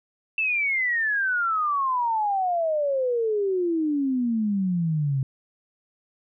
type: exponential sweep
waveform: sine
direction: down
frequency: 2674 to 130.81 Hz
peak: -21 dBFS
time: 0.38-5.23 s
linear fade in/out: 2 ms
effects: none